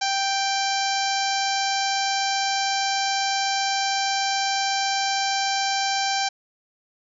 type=harmonic tone with a mistuned harmonic; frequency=784 Hz; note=G5; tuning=in tune; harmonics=1 / 2 / 3 / 4 / 5 / 6 / 7 / 8 / 9; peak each=-24 / -30 / -32 / -34 / -31 / -33 / -31 / -34 / -38 dBFS; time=0.01-6.29 s; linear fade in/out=10 ms; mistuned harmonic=5; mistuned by=+45 cents; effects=none